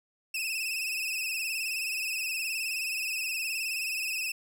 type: tone with vibrato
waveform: sawtooth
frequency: 2600 Hz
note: E7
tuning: 24 cents flat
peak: -27 dBFS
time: 0.34-4.32 s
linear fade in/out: 5 ms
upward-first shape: sine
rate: 19 Hz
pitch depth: 73 cents each way
effects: none